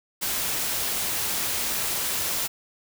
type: noise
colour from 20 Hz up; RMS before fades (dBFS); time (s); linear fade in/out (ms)
white; -27; 0.21-2.48; 20
effects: none